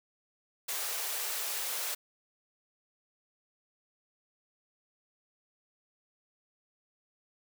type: high-pass noise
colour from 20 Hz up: white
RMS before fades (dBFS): -35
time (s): 0.68-1.95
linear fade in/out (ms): 10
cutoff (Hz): 400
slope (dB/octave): 48
effects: none